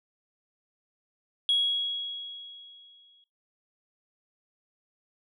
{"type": "tone with exponential decay", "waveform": "sine", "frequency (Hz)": 3322, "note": "G#7", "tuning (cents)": 0, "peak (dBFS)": -19, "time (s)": [1.49, 3.24], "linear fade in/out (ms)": 1, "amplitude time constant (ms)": 380, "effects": ["noise-tail reverb RT60 0.3 s tail -23 dB re dry", "tanh soft clip ceiling -17 dBFS"]}